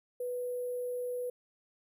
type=tone with sample-and-hold; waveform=sine; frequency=493.9 Hz; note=B4; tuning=in tune; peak=-33 dBFS; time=0.2-1.3 s; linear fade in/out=5 ms; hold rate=11025 Hz; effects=none